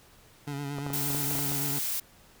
25% pulse tone with vibrato, 142 Hz, C#3, 42 cents sharp, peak -29 dBFS, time 0.47-1.79 s, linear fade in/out 5 ms, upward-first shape sine, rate 8.7 Hz, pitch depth 41 cents each way
clicks, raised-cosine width 1 ms, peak -23 dBFS, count 9, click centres 0.785 / 0.865 / 0.903 / 1.104 / 1.147 / 1.313 / 1.354 / 1.39 / 1.519 s
blue noise, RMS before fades -31 dBFS, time 0.93-2 s, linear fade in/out 5 ms
effects pink hiss -57 dBFS RMS until 2.4 s

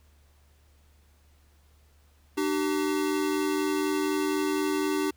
square tone pair together, 300 / 384.1 Hz, D4 / G4, +37 / -35 cents, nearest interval major third, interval 428 cents, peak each -28 / -29 dBFS, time 2.37-5.11 s, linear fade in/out 10 ms, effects added 73 Hz sine -58 dBFS peak until 5.16 s + pink hiss -66 dBFS RMS until 5.16 s

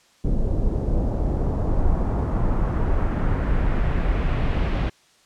brown noise with low-pass filter sweep, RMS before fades -21 dBFS, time 0.24-4.9 s, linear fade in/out 10 ms, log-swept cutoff 440 to 3200 Hz, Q 1.2, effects white hiss -57 dBFS RMS until 5.25 s + low-pass 7000 Hz 12 dB/octave

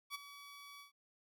15% pulse tone with ADSR envelope, 1139 Hz, C#6, 47 cents sharp, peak -33 dBFS, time 0.1-0.92 s, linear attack 48 ms, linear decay 17 ms, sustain -13 dB, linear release 120 ms, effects none

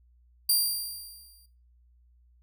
10% pulse tone with exponential decay, 4739 Hz, D8, 15 cents sharp, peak -13 dBFS, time 0.49-1.46 s, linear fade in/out 5 ms, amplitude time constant 210 ms, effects noise-tail reverb RT60 0.4 s tail -19 dB re dry + added 60 Hz sine -58 dBFS peak until 2.42 s

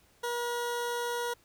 20% pulse tone, 479.1 Hz, A#4, 47 cents sharp, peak -26 dBFS, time 0.23-1.34 s, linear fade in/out 10 ms, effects pink hiss -64 dBFS RMS until 1.44 s

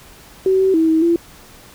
sine tone with pitch steps, 379.6 / 381.7 / 323.3 / 319.9 / 338.6 Hz, F#4 / G4 / E4 / D#4 / E4, +44 / -46 / -34 / +48 / +46 cents, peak -11 dBFS, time 0.46-1.16 s, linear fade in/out 2 ms, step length 140 ms, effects pink hiss -43 dBFS RMS until 1.74 s

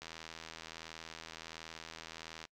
click train, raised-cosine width 0.2 ms, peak -28 dBFS, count 199, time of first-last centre 0.02-2.452 s, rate 81.4 Hz, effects noise-tail reverb RT60 0.1 s tail -26 dB re dry

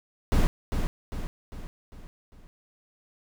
brown noise with echo, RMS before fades -20 dBFS, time 0.32-0.47 s, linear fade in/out 0 ms, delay 400 ms, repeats 5, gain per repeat -6 dB, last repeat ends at 2.47 s, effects none

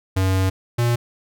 square tone pair in turn, 94.6 / 119.19 Hz, F#2 / A#2, +39 / +39 cents, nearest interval major third, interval 400 cents, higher second, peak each -17 dBFS, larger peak neither, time 0.16-0.5 / 0.78-0.96 s, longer first, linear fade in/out 10 ms, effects none

